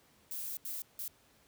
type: noise bursts at uneven times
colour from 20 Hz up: violet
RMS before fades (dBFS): -40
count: 3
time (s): 0.31-0.57 / 0.65-0.82 / 0.99-1.08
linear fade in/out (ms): 2
effects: pink hiss -66 dBFS RMS until 1.47 s + high-pass 60 Hz 12 dB/octave